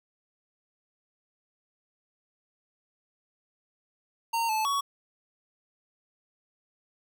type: tone with pitch steps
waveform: square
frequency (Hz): 920 / 871 / 1121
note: A#5 / A5 / C#6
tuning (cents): -23 / -18 / +19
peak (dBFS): -26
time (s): 4.33-4.81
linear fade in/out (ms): 10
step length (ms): 160
effects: 11-bit